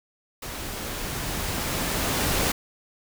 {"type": "noise with level ramp", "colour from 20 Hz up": "pink", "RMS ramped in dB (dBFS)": [-35, -23], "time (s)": [0.42, 2.52], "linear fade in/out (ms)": 5, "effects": []}